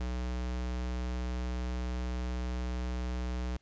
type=tone; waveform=square; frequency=61.74 Hz; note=B1; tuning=in tune; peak=-33 dBFS; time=0-3.57 s; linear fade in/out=5 ms; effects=pink hiss -72 dBFS RMS until 3.61 s + resampled to 16000 Hz